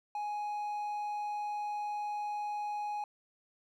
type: tone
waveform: triangle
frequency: 833 Hz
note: G#5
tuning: 5 cents sharp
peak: -32 dBFS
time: 0.15-3.04 s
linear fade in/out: 2 ms
effects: none